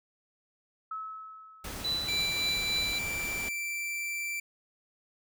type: tone with exponential decay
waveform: sine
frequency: 1295 Hz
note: E6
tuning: 31 cents flat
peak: -33 dBFS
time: 0.91-2.39 s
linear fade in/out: 5 ms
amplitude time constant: 320 ms
type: noise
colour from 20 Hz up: pink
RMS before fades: -40 dBFS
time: 1.64-3.49 s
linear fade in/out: 5 ms
type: tone with tremolo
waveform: sine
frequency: 3978 Hz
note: B7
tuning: 12 cents sharp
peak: -27 dBFS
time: 1.84-2.99 s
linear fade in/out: 10 ms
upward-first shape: triangle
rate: 3.5 Hz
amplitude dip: 55%
type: tone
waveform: 45% pulse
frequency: 2342 Hz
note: D7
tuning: 5 cents flat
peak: -32 dBFS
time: 2.08-4.4 s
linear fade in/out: 5 ms
effects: none